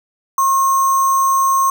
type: tone with sample-and-hold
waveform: sine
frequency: 1080 Hz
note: C#6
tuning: 45 cents flat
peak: -11 dBFS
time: 0.38-1.7 s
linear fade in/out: 2 ms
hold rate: 7350 Hz
effects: none